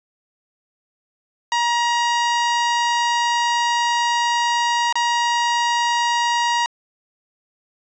sawtooth tone with dropouts, 949 Hz, A#5, 31 cents sharp, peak -13 dBFS, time 1.52-6.66 s, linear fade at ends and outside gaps 1 ms, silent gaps 4.926-4.955 s, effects resampled to 16000 Hz + 9-bit

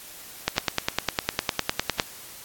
click train, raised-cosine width 0.2 ms, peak -3 dBFS, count 16, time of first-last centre 0.48-1.998 s, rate 9.88 Hz, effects white hiss -43 dBFS RMS until 2.44 s + AAC 64 kbps

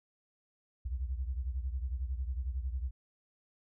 sine beating tone pair, 61.74 / 72.74 Hz, B1 / D2, 0 / -16 cents, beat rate 11 Hz, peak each -34 / -39 dBFS, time 0.85-2.91 s, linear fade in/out 10 ms, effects none

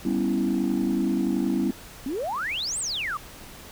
sine chord, C# half-diminished seventh, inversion second, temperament equal, 196 / 246.9 / 277.2 / 329.6 Hz, G3 / B3 / C#4 / E4, 0 / 0 / 0 / 0 cents, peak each -26 dBFS, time 0.05-1.71 s, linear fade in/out 5 ms
sine exponential two-way sweep, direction up then down, 246.9 to 8870 to 1114 Hz, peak -26 dBFS, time 2.06-3.17 s, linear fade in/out 2 ms, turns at 2.79 s
effects tanh soft clip ceiling -16 dBFS + pink hiss -44 dBFS RMS until 3.71 s

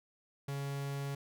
45% pulse tone, 139.8 Hz, C#3, 15 cents sharp, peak -36 dBFS, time 0.48-1.15 s, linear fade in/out 5 ms, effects none

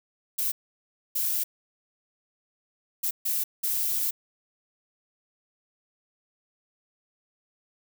violet noise bursts at uneven times, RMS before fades -27 dBFS, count 5, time 0.38-0.52 / 1.15-1.44 / 3.03-3.11 / 3.25-3.44 / 3.63-4.11 s, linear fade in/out 10 ms, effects none

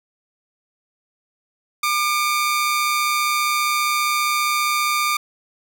sawtooth tone pair together, 1200 / 2265 Hz, D6 / C#7, +37 / +37 cents, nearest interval major seventh, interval 1100 cents, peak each -15 / -22 dBFS, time 1.83-5.17 s, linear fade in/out 5 ms, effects none

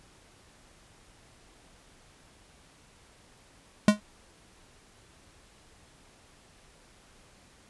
square tone with exponential decay, 209 Hz, G#3, 11 cents sharp, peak -13 dBFS, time 3.88-4 s, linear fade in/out 2 ms, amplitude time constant 24 ms, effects pink hiss -58 dBFS RMS until 7.69 s + resampled to 24000 Hz

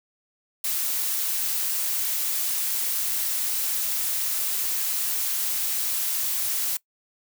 blue noise, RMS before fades -26 dBFS, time 0.64-6.77 s, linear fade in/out 5 ms, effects noise-tail reverb RT60 0.1 s tail -22 dB re dry

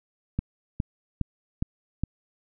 click train, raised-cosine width 5 ms, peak -13 dBFS, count 5, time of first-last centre 0.39-2.036 s, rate 2.43 Hz, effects none

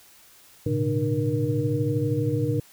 sine tone cluster, 109.7 / 122.7 / 141.8 / 301.9 / 472.3 Hz, A2 / B2 / C#3 / D4 / A#4, -5 / -11 / +40 / +48 / +23 cents, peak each -28 dBFS, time 0.66-2.6 s, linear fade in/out 5 ms, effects white hiss -53 dBFS RMS until 2.72 s

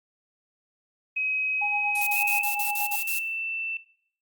sine tone, 2537 Hz, D#7, 33 cents sharp, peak -24 dBFS, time 1.16-2.42 s, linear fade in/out 10 ms
sine tone with tremolo, 823 Hz, G#5, 16 cents flat, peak -27 dBFS, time 1.61-2.96 s, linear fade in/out 10 ms, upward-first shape sine, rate 8.4 Hz, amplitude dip 75%
violet noise bursts, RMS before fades -29 dBFS, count 8, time 1.95-3.19 s, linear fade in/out 5 ms, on 120 ms, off 40 ms
sine tone with pitch glide, 2637 to 2669 Hz, E7 to E7, 0 to +21 cents, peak -29 dBFS, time 2.16-3.77 s, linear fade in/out 2 ms, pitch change +21 cents, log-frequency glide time 2.44-3.07 s
effects noise-tail reverb RT60 0.6 s tail -17 dB re dry + Opus 32 kbps

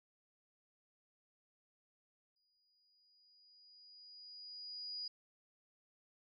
sine tone with exponential growth, 4902 Hz, D#8, 27 cents flat, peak -40 dBFS, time 2.36-5.08 s, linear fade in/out 5 ms, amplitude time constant 590 ms, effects none

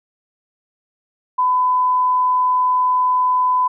sine tone, 1005 Hz, B5, 30 cents sharp, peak -13 dBFS, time 1.38-3.68 s, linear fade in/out 10 ms, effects none

